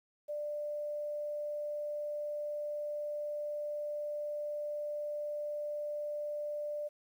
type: tone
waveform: sine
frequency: 592 Hz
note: D5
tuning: 14 cents sharp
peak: -35 dBFS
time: 0.28-6.89 s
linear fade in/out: 20 ms
effects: 11-bit